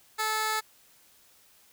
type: tone with high-pass filter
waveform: 15% pulse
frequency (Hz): 434.7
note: A4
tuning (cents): -21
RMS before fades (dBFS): -29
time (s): 0.18-0.61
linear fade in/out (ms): 20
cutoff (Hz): 870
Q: 0.64
effects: white hiss -60 dBFS RMS until 1.72 s